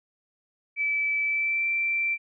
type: tone with pitch glide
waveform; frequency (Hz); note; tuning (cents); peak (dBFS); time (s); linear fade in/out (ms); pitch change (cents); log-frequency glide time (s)
sine; 2308 to 2346; D7 to D7; -31 to -2; -23; 0.76-2.18; 50; +29; 1.23-1.67
effects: none